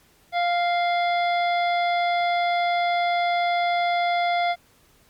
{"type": "harmonic tone with a mistuned harmonic", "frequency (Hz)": 698.5, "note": "F5", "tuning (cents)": 0, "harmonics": [1, 2, 3, 5, 6, 7], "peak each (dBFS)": [-20, -33, -28, -34, -43, -43], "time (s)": [0.32, 4.56], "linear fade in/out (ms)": 50, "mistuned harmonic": 5, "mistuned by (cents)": -32, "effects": ["pink hiss -58 dBFS RMS until 5.09 s", "MP3 96 kbps"]}